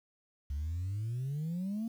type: exponential sweep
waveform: sine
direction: up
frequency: 68.2 to 233.1 Hz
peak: -31 dBFS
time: 0.5-1.88 s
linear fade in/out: 5 ms
effects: tanh soft clip ceiling -31 dBFS + 10-bit